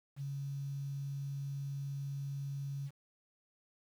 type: tone with quantisation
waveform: sine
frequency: 139.4 Hz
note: C#3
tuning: 10 cents sharp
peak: -37 dBFS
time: 0.16-2.91 s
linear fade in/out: 50 ms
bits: 10
effects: none